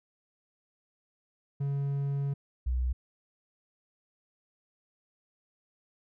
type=tone pair in turn; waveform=triangle / sine; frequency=140 / 62.49 Hz; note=C#3 / B1; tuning=+18 / +21 cents; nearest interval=octave + major second; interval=1397 cents; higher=first; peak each=-26 dBFS; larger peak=neither; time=1.6-2.34 / 2.66-2.93 s; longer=first; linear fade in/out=10 ms; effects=none